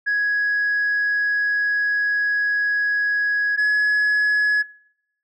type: tone pair in turn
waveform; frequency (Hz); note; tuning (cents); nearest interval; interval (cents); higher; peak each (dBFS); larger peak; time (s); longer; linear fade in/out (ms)
sine; 1667 / 1689.3; G#6 / G#6; +6 / +29; unison; 23; second; -16 / -13; second; 0.06-3.57 / 3.57-4.63; first; 20
effects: noise-tail reverb RT60 0.8 s tail -24 dB re dry + tanh soft clip ceiling -15 dBFS